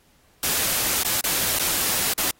white noise with dropouts, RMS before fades -23 dBFS, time 0.43-2.31 s, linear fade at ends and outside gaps 2 ms, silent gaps 1.034-1.048 / 1.21-1.24 / 1.588-1.594 / 2.136-2.179 s, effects pink hiss -60 dBFS RMS until 2.39 s + AAC 48 kbps

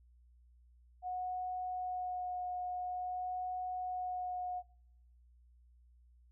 sine tone with vibrato, 729 Hz, F#5, 26 cents flat, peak -36 dBFS, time 1.02-4.63 s, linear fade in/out 50 ms, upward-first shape sine, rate 0.48 Hz, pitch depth 11 cents each way, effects noise-tail reverb RT60 0.8 s tail -24 dB re dry + added 60 Hz sine -61 dBFS peak until 6.31 s

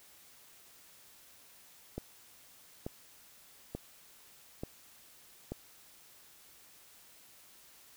click train, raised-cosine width 2 ms, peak -24 dBFS, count 5, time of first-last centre 1.98-5.52 s, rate 1.13 Hz, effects white hiss -59 dBFS RMS until 7.96 s

